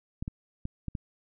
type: clicks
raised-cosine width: 5 ms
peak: -21 dBFS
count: 5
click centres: 0.225 / 0.279 / 0.654 / 0.883 / 0.952 s
effects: none